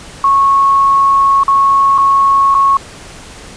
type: tone with dropouts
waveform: sine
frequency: 1100 Hz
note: C#6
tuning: 14 cents flat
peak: -6 dBFS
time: 0.24-2.77 s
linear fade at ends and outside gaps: 2 ms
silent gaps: 1.434-1.48 / 1.98-1.984 / 2.544-2.549 s
effects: pink hiss -33 dBFS RMS until 3.56 s + resampled to 22050 Hz